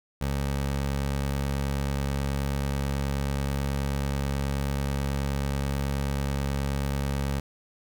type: tone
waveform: 20% pulse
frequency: 69.3 Hz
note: C#2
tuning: in tune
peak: -21 dBFS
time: 0.21-7.4 s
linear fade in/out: 5 ms
effects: none